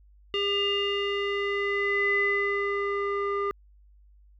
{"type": "tone with low-pass filter sweep", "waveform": "square", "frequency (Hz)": 402.2, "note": "G4", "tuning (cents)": 44, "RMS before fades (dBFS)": -27, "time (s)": [0.34, 3.51], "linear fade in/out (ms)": 0, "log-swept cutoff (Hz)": [3000, 1500], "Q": 9.2, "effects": ["added 50 Hz sine -53 dBFS peak until 4.39 s"]}